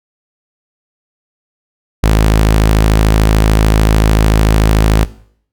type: tone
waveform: sawtooth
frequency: 53.5 Hz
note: A1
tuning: 48 cents flat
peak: -3 dBFS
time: 2.03-5.05 s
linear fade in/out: 10 ms
effects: noise-tail reverb RT60 0.6 s tail -19 dB re dry